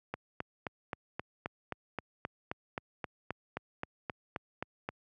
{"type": "click train", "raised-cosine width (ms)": 0.5, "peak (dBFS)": -20, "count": 19, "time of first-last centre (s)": [0.14, 4.889], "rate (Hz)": 3.79, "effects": ["high-pass 80 Hz 12 dB/octave"]}